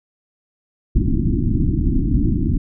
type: low-pass noise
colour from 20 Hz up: pink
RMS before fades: -17 dBFS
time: 0.95-2.58 s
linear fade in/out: 10 ms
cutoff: 340 Hz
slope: 96 dB/octave
effects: none